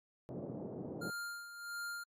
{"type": "band-pass noise", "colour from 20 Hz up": "pink", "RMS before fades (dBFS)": -44, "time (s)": [0.29, 1.1], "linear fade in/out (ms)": 0, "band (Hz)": [130, 600], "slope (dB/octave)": 24}
{"type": "tone with tremolo", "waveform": "square", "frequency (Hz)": 1400, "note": "F6", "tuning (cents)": 4, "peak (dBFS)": -40, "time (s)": [1.01, 2.04], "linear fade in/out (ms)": 10, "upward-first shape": "sine", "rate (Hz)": 1.5, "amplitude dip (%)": 65}
{"effects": ["AAC 64 kbps"]}